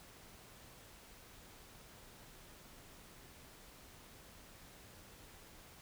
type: silence
effects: pink hiss -58 dBFS RMS until 5.81 s